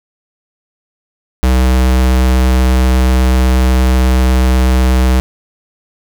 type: tone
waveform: square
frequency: 63.7 Hz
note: C2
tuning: 46 cents flat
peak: -8 dBFS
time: 1.43-5.2 s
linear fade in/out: 0 ms
effects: none